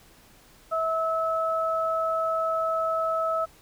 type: tone pair together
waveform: sine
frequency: 649 / 1298 Hz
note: E5 / E6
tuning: -27 / -27 cents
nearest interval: octave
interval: 1200 cents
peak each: -26 dBFS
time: 0.71-3.46 s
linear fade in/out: 20 ms
effects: pink hiss -55 dBFS RMS until 3.61 s